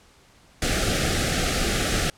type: band-stop noise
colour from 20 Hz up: pink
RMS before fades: -23 dBFS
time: 0.62-2.1 s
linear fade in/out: 2 ms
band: 800 to 1200 Hz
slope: 96 dB/octave
effects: pink hiss -55 dBFS RMS until 2.17 s + low-pass 9000 Hz 12 dB/octave